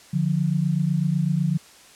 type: tone pair together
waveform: sine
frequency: 148 / 176 Hz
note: D3 / F3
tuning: +14 / +14 cents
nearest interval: minor third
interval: 300 cents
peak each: -22 dBFS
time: 0.13-1.58 s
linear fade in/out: 10 ms
effects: white hiss -49 dBFS RMS until 1.95 s + low-pass 9000 Hz 12 dB/octave